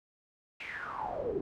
brown noise with band-pass filter sweep, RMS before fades -37 dBFS, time 0.6-1.41 s, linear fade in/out 5 ms, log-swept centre 2600 to 340 Hz, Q 8.5, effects none

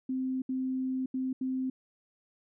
sine tone bursts at uneven times, 260 Hz, C4, 11 cents flat, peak -29 dBFS, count 4, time 0.09-0.42 / 0.49-1.06 / 1.14-1.33 / 1.41-1.7 s, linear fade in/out 5 ms, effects none

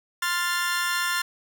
sawtooth chord, F major, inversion second, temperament equal, 1046.5 / 1396.9 / 1760 Hz, C6 / F6 / A6, 0 / 0 / 0 cents, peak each -26 / -24 / -24 dBFS, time 0.22-1.22 s, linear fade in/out 5 ms, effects none

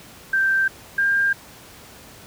sine tone pair in turn, 1568 / 1600 Hz, G6 / G6, 0 / +35 cents, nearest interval unison, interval 35 cents, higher second, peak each -16 dBFS, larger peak neither, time 0.33-0.68 / 0.98-1.33 s, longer neither, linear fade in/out 5 ms, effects pink hiss -44 dBFS RMS until 2.26 s + high-pass 60 Hz 12 dB/octave

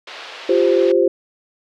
white band-pass noise, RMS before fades -35 dBFS, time 0.07-0.92 s, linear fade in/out 5 ms, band 400 to 3900 Hz, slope 24 dB/octave
sine chord, F suspended second, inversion none, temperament equal, 349.2 / 392 / 523.3 Hz, F4 / G4 / C5, 0 / 0 / 0 cents, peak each -16 dBFS, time 0.49-1.08 s, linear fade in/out 5 ms
effects none

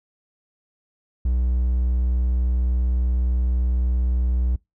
triangle tone, 61.74 Hz, B1, in tune, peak -16 dBFS, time 1.25-4.56 s, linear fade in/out 5 ms, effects noise-tail reverb RT60 0.2 s tail -25 dB re dry

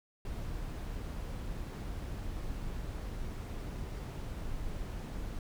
brown noise, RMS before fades -39 dBFS, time 0.25-5.39 s, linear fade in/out 2 ms, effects none

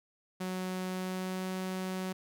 sawtooth tone with pitch glide, 185 to 186.61 Hz, F#3 to F#3, 0 to +15 cents, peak -30 dBFS, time 0.4-2.13 s, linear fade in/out 10 ms, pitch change +15 cents, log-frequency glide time 0.9-1.51 s, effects none

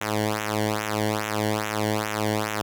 sawtooth tone with flanger, 106.7 Hz, G#2, 47 cents sharp, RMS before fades -26 dBFS, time 0.01-2.62 s, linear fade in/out 5 ms, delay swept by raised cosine 0.21 to 0.81 ms, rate 2.4 Hz, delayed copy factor -1, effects none

